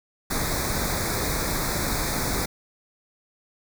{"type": "band-stop noise", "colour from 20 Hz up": "pink", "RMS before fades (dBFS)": -26, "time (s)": [0.3, 2.46], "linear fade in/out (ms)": 10, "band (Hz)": [2400, 3600], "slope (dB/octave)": 96, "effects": []}